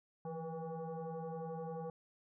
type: tone with frequency modulation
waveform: sine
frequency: 156.8 Hz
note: D#3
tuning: 14 cents sharp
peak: -40 dBFS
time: 0.25-1.9 s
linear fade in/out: 2 ms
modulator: 325 Hz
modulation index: 2.1
effects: none